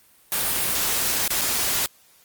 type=noise with dropouts; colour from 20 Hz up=white; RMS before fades=-23 dBFS; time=0.32-1.86 s; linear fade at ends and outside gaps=0 ms; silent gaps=1.278-1.304 / 1.411-1.415 s; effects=white hiss -56 dBFS RMS until 2.24 s + Opus 32 kbps